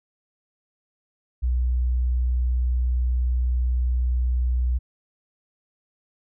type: tone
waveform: sine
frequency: 61.74 Hz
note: B1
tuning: in tune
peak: -19 dBFS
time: 1.42-4.79 s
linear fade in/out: 20 ms
effects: none